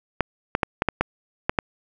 clicks, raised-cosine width 0.5 ms, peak -4 dBFS, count 8, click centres 0.207 / 0.551 / 0.632 / 0.821 / 0.887 / 1.01 / 1.495 / 1.588 s, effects none

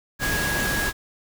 sine tone in noise, 1653 Hz, G#6, 9 cents flat, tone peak -25 dBFS, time 0.19-0.93 s, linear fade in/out 50 ms, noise pink, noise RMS -26 dBFS, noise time 0.19-0.93 s, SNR -2 dB, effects none

